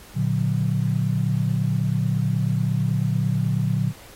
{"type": "chord", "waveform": "sine", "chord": "Bb augmented", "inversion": "none", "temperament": "just", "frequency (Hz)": [116.54, 145.68, 182.1], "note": ["Bb2", "D3", "F#3"], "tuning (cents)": [0, -14, -27], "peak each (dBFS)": [-23, -23, -25], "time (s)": [0.14, 3.93], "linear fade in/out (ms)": 50, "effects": ["pink hiss -46 dBFS RMS until 4.15 s", "AAC 48 kbps"]}